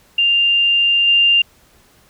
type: tone with level steps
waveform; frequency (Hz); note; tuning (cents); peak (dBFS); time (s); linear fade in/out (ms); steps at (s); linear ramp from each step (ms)
sine; 2794; F7; 0; -11 / -9; 0.18-1.42; 5; 1.07; 10
effects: pink hiss -52 dBFS RMS until 2.09 s